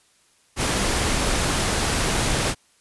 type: noise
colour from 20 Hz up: pink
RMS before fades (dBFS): -22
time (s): 0.56-2.55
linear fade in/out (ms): 50
effects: white hiss -60 dBFS RMS until 2.8 s + resampled to 24000 Hz